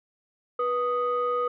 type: tone pair together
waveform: sine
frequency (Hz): 487.9 / 1244.5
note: B4 / D#6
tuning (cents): -21 / 0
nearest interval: octave + major third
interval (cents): 1621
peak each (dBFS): -25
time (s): 0.59-1.48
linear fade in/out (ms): 5
effects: tanh soft clip ceiling -18 dBFS